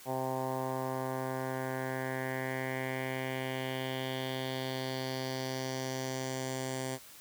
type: tone with low-pass filter sweep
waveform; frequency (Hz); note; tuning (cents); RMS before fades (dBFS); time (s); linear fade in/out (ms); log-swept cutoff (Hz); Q
10% pulse; 130.81; C3; 0; -36; 0.05-6.99; 50; 860 to 8600; 2.8
effects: white hiss -53 dBFS RMS until 7.2 s